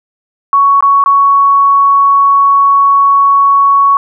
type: tone with dropouts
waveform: sine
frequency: 1115 Hz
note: C#6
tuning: 10 cents sharp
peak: -4 dBFS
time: 0.53-3.97 s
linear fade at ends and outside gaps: 1 ms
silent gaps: 0.807-0.825 / 1.04-1.06 s
effects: none